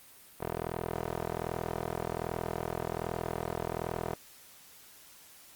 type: tone with band-pass filter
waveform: 15% pulse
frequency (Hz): 41.27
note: E1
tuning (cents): +3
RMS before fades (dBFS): -36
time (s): 0.4-4.15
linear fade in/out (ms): 10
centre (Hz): 660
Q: 1.1
effects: white hiss -55 dBFS RMS until 5.55 s + Opus 32 kbps